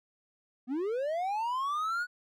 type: linear sweep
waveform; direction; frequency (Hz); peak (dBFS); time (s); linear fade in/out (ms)
triangle; up; 233.1 to 1480; -27; 0.67-2.07; 50
effects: MP3 96 kbps